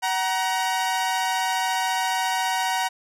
sawtooth tone pair together, 752.3 / 944 Hz, F#5 / A#5, +29 / +22 cents, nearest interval major third, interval 393 cents, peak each -21 dBFS, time 0.02-2.89 s, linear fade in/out 20 ms, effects low-pass 12000 Hz 12 dB/octave

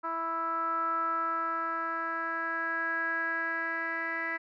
10% pulse tone with low-pass filter sweep, 329.6 Hz, E4, in tune, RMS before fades -32 dBFS, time 0.03-4.38 s, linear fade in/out 20 ms, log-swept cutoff 1200 to 1900 Hz, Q 7.8, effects none

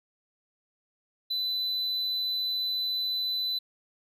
triangle tone, 4003 Hz, B7, 23 cents sharp, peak -26 dBFS, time 1.3-3.59 s, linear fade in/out 10 ms, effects none

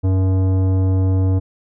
triangle tone with tanh clipping, 94.3 Hz, F#2, 33 cents sharp, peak -15 dBFS, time 0.03-1.4 s, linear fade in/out 20 ms, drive 18 dB, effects none

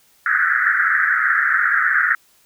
white band-pass noise, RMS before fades -17 dBFS, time 0.26-2.15 s, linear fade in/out 2 ms, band 1300 to 1900 Hz, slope 96 dB/octave, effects white hiss -56 dBFS RMS until 2.45 s

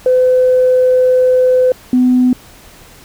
sine tone pair in turn, 508 / 251.4 Hz, B4 / B3, +49 / +31 cents, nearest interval octave, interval 1218 cents, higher first, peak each -6 / -6 dBFS, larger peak neither, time 0.06-1.72 / 1.93-2.33 s, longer first, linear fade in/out 2 ms, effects tanh soft clip ceiling -2 dBFS + pink hiss -40 dBFS RMS until 3.04 s

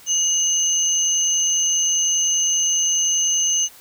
sine tone pair together, 2901 / 6215 Hz, F#7 / G8, -35 / -16 cents, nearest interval octave + minor second, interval 1319 cents, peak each -24 / -17 dBFS, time 0.06-3.69 s, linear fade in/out 50 ms, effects white hiss -46 dBFS RMS until 3.8 s

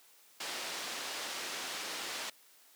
white low-pass noise, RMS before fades -40 dBFS, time 0.4-2.3 s, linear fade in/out 5 ms, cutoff 5200 Hz, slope 12 dB/octave, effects white hiss -62 dBFS RMS until 2.75 s + high-pass 300 Hz 12 dB/octave

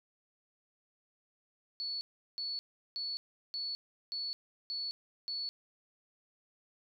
sine tone bursts, 4426 Hz, C#8, 3 cents flat, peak -35 dBFS, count 7, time 1.8-5.49 s, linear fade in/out 0 ms, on 210 ms, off 370 ms, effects none

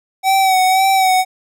square tone with vibrato, 759 Hz, F#5, 44 cents sharp, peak -11 dBFS, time 0.23-1.25 s, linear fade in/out 50 ms, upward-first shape sine, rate 1.9 Hz, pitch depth 37 cents each way, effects none

